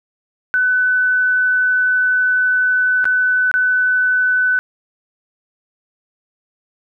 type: tone with dropouts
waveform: sine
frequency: 1502 Hz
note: F#6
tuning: 26 cents sharp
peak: -12 dBFS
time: 0.54-4.59 s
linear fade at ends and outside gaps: 0 ms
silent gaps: 3.043-3.054 / 3.514-3.54 s
effects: none